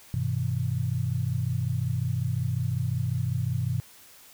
sine chord, G augmented, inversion none, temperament equal with one note detuned, 98 / 123.47 / 158.01 Hz, G2 / B2 / D#3, 0 / 0 / +27 cents, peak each -30 / -27 / -32 dBFS, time 0.14-3.8 s, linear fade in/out 0 ms, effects white hiss -52 dBFS RMS until 4.33 s

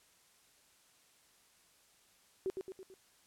sine tone with echo, 379.8 Hz, F#4, 45 cents sharp, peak -32 dBFS, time 2.46-2.5 s, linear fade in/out 0 ms, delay 110 ms, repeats 4, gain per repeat -5 dB, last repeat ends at 2.94 s, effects white hiss -67 dBFS RMS until 3.26 s + low-pass 11000 Hz 12 dB/octave

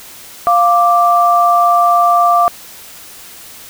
sine tone pair together, 698.5 / 1174.7 Hz, F5 / D6, 0 / 0 cents, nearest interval major sixth, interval 900 cents, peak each -10 dBFS, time 0.47-2.48 s, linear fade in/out 0 ms, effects white hiss -35 dBFS RMS until 3.69 s

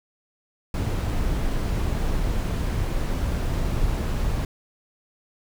brown noise, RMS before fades -24 dBFS, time 0.74-4.45 s, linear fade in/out 2 ms, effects none

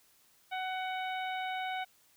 harmonic tone, 747 Hz, F#5, 16 cents sharp, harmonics 1 / 2 / 3 / 4 / 5, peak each -35 / -42 / -42 / -47 / -48 dBFS, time 0.51-1.85 s, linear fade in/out 20 ms, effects white hiss -66 dBFS RMS until 2.16 s

